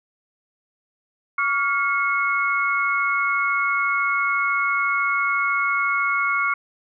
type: tone cluster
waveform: sine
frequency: 1138 / 1404 / 2186 Hz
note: C#6 / F6 / C#7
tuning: +45 / +9 / -25 cents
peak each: -23 dBFS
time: 1.38-6.54 s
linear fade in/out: 5 ms
effects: none